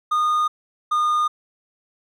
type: tone pair in turn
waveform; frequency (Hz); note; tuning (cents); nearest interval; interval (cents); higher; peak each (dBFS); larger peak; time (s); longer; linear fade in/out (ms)
triangle; 1226 / 1220.3; D#6 / D#6; -26 / -34; unison; 8; first; -15; neither; 0.11-0.48 / 0.91-1.28; neither; 10
effects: none